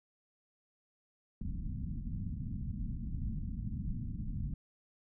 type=low-pass noise; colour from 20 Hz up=pink; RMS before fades=-38 dBFS; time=1.41-4.54 s; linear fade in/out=2 ms; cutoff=240 Hz; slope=48 dB/octave; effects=none